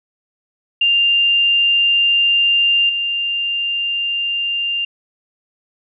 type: tone with level steps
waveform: sine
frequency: 2794 Hz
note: F7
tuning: in tune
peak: -11 / -17 dBFS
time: 0.81-4.85 s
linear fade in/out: 5 ms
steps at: 2.89 s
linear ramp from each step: 5 ms
effects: none